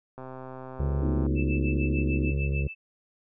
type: click train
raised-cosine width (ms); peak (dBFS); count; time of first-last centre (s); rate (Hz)
1; -27; 142; 0.18-1.265; 130
type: harmonic tone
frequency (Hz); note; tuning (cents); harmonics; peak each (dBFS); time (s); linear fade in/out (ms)
69.3; C#2; 0; 1 / 2 / 3 / 5 / 6 / 7 / 8; -26 / -29 / -39 / -41 / -41 / -44 / -47; 0.79-2.68; 10
type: chord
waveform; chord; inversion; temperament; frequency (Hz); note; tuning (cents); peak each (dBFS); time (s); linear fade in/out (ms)
sine; B dominant seventh; third; equal; 220 / 246.9 / 311.1 / 370; A3 / B3 / D#4 / F#4; 0 / 0 / 0 / 0; -36 / -33 / -31 / -37; 1.02-2.31; 5
type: tone with tremolo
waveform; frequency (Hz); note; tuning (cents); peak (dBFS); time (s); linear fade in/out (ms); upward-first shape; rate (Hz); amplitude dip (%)
sine; 2637; E7; 0; -32; 1.35-2.75; 50; sine; 6.7; 95
effects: none